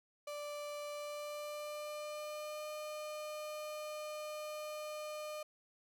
35% pulse tone with pitch glide, 587.3 to 607 Hz, D5 to D#5, 0 to -43 cents, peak -40 dBFS, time 0.27-5.43 s, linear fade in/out 5 ms, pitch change +57 cents, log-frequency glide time 0.92-2.68 s, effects none

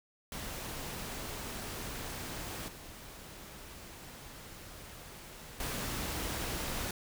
pink noise with level steps, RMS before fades -41 / -49 / -37 dBFS, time 0.32-6.91 s, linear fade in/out 2 ms, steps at 2.68 / 5.6 s, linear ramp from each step 2 ms, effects none

